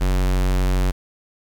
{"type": "tone", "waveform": "square", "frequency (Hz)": 46.25, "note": "F#1", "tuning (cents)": 0, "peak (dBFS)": -17, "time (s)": [0, 0.92], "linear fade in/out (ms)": 20, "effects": ["9-bit"]}